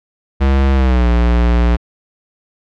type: tone with pitch glide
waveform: square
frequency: 67.6 to 59.19 Hz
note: C#2 to A#1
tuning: -43 to +27 cents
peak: -10 dBFS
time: 0.4-1.77 s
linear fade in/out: 20 ms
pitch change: -230 cents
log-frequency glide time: 0.73-1.09 s
effects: low-pass 3000 Hz 12 dB/octave